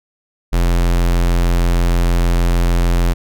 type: tone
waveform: square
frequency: 43.25 Hz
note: F1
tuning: 16 cents flat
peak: -12 dBFS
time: 0.52-3.14 s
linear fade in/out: 20 ms
effects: none